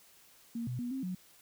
sine tone with pitch steps, 232.7 / 123.8 / 242.7 / 265.5 / 183.4 Hz, A#3 / B2 / B3 / C4 / F#3, -3 / +5 / -30 / +25 / -15 cents, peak -34 dBFS, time 0.55-1.15 s, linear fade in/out 5 ms, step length 120 ms, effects white hiss -61 dBFS RMS until 1.41 s

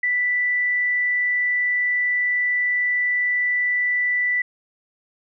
sine tone, 1975.5 Hz, B6, in tune, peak -18 dBFS, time 0.03-4.42 s, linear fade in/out 5 ms, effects none

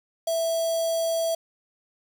square tone with notch filter, 659.3 Hz, E5, in tune, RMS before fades -25 dBFS, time 0.27-1.35 s, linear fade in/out 5 ms, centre 1900 Hz, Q 0.72, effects 8-bit

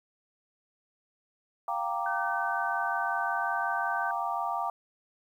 sine chord, G minor seventh, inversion third, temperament equal, 698.5 / 784 / 932.3 / 1174.7 Hz, F5 / G5 / Bb5 / D6, 0 / 0 / 0 / 0 cents, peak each -34 dBFS, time 1.68-4.7 s, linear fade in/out 2 ms
sine tone with pitch glide, 1528 to 1537.7 Hz, G6 to G6, -45 to -34 cents, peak -32 dBFS, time 2.06-4.11 s, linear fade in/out 2 ms, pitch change +11 cents, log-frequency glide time 3.33-3.5 s
effects 10-bit

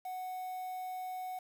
triangle tone with quantisation, 740 Hz, F#5, in tune, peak -36 dBFS, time 0.05-1.39 s, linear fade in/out 5 ms, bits 9, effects none

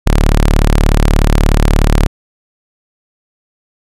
sawtooth tone, 36.71 Hz, D1, in tune, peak -3 dBFS, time 0.06-2.07 s, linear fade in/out 10 ms, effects resampled to 32000 Hz

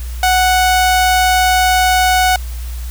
sawtooth tone, 740 Hz, F#5, in tune, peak -6 dBFS, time 0.23-2.36 s, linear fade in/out 2 ms, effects added 60 Hz sine -21 dBFS peak until 2.9 s + white hiss -37 dBFS RMS until 2.9 s

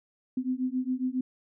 sine beating tone pair, 252.2 / 259.5 Hz, B3 / C4, +36 / -14 cents, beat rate 7.3 Hz, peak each -30 dBFS, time 0.37-1.21 s, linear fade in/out 5 ms, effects none

